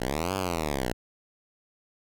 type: linear two-way sweep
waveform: 5% pulse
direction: up then down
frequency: 56.6 to 98 to 56.6 Hz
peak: -16 dBFS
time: 0-0.93 s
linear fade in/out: 5 ms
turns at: 0.35 s
effects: none